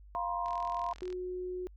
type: chord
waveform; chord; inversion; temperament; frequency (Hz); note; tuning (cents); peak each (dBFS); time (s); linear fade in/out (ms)
sine; F suspended fourth; none; equal with one note detuned; 698.5 / 955.8 / 1046.5; F5 / Bb5 / C6; 0 / +43 / 0; -36; 0.15-0.93; 0
type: click train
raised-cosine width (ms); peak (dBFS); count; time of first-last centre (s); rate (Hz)
0.2; -33; 29; 0.46-1.127; 42
type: tone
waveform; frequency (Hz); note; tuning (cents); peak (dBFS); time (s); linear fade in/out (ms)
sine; 364.2; F#4; -27; -35; 1.02-1.67; 0
effects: added 50 Hz sine -51 dBFS peak until 1.76 s